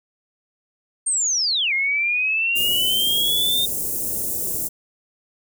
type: linear two-way sweep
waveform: sine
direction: down then up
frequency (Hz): 8780 to 2117 to 3664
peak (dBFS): -18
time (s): 1.06-3.66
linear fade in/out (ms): 10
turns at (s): 1.73
type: band-stop noise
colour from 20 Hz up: white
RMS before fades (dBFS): -25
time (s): 2.55-4.69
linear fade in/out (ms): 20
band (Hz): 550 to 7700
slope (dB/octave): 24
effects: none

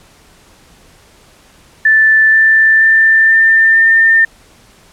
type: tone with pitch steps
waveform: sine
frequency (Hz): 1760 / 1771.2 / 1782.5 / 1793.9 / 1805.3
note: A6 / A6 / A6 / A6 / A6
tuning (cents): 0 / +11 / +22 / +33 / +44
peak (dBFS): -5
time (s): 1.85-4.25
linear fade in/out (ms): 5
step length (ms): 480
effects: pink hiss -45 dBFS RMS until 4.92 s + low-pass 11000 Hz 12 dB/octave

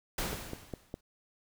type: noise with exponential decay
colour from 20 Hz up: pink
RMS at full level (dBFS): -32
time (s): 0.18-1.01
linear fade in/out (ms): 5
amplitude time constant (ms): 180
type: click train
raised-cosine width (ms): 2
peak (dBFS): -24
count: 4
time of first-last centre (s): 0.33-0.941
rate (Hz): 4.91
effects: none

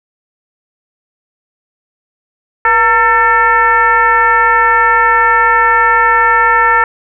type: tone with frequency modulation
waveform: sine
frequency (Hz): 1349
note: E6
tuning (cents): +40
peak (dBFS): -6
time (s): 2.65-6.84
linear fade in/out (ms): 2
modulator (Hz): 434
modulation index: 1.4
effects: none

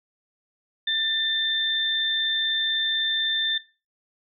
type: tone pair together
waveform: sine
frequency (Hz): 1784 / 3568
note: A6 / A7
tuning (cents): +23 / +23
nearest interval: octave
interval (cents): 1200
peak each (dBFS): -28 / -23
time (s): 0.87-3.58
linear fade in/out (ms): 5
effects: noise-tail reverb RT60 0.3 s tail -17 dB re dry

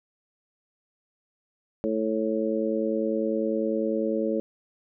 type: harmonic tone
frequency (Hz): 110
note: A2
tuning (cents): 0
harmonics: 2 / 3 / 4 / 5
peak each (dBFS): -29 / -29 / -29 / -29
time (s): 1.84-4.4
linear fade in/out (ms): 0
effects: none

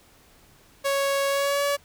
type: tone with pitch glide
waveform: sawtooth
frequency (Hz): 554.4 to 569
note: C#5 to C#5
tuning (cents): 0 to +45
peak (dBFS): -18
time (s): 0.84-1.77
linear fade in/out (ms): 20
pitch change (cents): +45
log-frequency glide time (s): 1.28-1.64
effects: pink hiss -56 dBFS RMS until 1.84 s

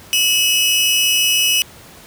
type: tone pair together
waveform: sawtooth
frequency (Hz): 2578 / 2939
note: E7 / F#7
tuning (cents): -39 / -12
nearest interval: major second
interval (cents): 227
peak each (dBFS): -15 / -11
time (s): 0.13-1.62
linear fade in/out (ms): 0
effects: pink hiss -41 dBFS RMS until 2.06 s + high-pass 60 Hz 12 dB/octave

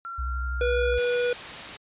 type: tone with pitch glide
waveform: sine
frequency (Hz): 1365 to 1415.6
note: F6 to F6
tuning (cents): -40 to +23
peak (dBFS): -33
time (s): 0.05-0.94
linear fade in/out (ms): 0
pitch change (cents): +63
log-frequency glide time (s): 0.2-0.78
type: tone with vibrato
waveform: sine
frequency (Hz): 62.2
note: B1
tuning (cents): +13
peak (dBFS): -27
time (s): 0.18-0.99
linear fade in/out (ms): 10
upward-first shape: sine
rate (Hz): 12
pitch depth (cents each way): 45
type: tone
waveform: square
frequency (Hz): 487.1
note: B4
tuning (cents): -24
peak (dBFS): -23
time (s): 0.61-1.33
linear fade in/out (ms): 2
type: noise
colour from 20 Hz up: white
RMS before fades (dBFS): -36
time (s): 0.97-1.77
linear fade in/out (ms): 10
effects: resampled to 8000 Hz

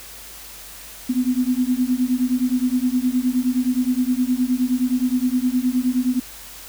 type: beating tone pair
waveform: sine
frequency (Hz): 246.9 / 256.5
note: B3 / C4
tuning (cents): 0 / -34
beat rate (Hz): 9.6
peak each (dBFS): -20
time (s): 1.09-6.2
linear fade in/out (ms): 10
effects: added 50 Hz sine -48 dBFS peak until 6.68 s + white hiss -39 dBFS RMS until 6.68 s

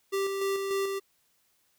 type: tone with tremolo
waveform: square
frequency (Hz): 391.9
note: G4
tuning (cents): 0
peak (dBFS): -27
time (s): 0.12-1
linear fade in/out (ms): 20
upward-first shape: square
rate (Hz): 3.4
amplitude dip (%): 35
effects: white hiss -70 dBFS RMS until 1.78 s

